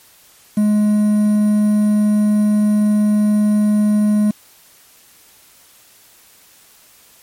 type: tone with quantisation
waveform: triangle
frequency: 210 Hz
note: G#3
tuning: 19 cents sharp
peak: -9 dBFS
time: 0.57-4.31 s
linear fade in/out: 5 ms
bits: 6
effects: white hiss -48 dBFS RMS until 7.22 s + MP3 64 kbps

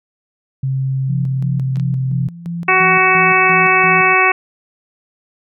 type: tone with pitch glide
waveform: sine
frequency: 133.3 to 131.01 Hz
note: C3 to C3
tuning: +33 to +3 cents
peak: -15 dBFS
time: 0.63-2.28 s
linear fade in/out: 5 ms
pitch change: -30 cents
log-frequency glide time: 0.95-1.93 s
type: tone with tremolo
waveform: sine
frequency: 170.6 Hz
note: F3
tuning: 40 cents flat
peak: -20 dBFS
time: 1.08-4.15 s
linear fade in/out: 20 ms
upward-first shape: square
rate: 2.9 Hz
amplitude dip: 70%
type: clicks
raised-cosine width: 0.2 ms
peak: -20 dBFS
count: 2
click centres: 1.758 / 1.798 s
type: harmonic tone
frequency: 373.9 Hz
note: F#4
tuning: 18 cents sharp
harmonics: 1 / 2 / 3 / 4 / 5 / 6 / 7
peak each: -19 / -18 / -15 / -20 / -18 / -15 / -16 dBFS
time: 2.68-4.32 s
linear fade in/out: 5 ms
effects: none

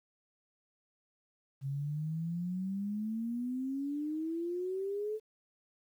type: exponential sweep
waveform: sine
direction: up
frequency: 134.3 to 438.7 Hz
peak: -33 dBFS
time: 1.61-5.2 s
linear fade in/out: 50 ms
effects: 11-bit

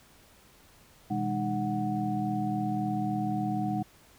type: tone cluster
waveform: sine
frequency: 124.2 / 160.6 / 204.3 / 307.7 / 738 Hz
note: B2 / E3 / G#3 / D#4 / F#5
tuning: +10 / -45 / -28 / -19 / -5 cents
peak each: -35 / -40 / -31 / -34 / -33 dBFS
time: 1.1-3.83 s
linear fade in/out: 10 ms
effects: pink hiss -58 dBFS RMS until 4.18 s

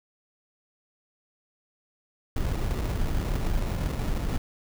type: noise with sample-and-hold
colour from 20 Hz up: brown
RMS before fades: -27 dBFS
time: 2.36-4.38 s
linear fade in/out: 5 ms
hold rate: 1575 Hz
effects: none

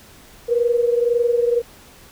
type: tone pair together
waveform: sine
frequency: 472 / 493.9 Hz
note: A#4 / B4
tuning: +22 / 0 cents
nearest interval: minor second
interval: 78 cents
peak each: -16 / -21 dBFS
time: 0.48-1.62 s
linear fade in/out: 20 ms
effects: pink hiss -46 dBFS RMS until 2.11 s

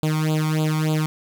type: tone with flanger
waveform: sawtooth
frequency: 155.5 Hz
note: D#3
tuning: 1 cent flat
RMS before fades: -21 dBFS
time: 0.03-1.06 s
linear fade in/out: 0 ms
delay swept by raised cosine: 0.26 to 0.91 ms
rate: 3.4 Hz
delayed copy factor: +1
effects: none

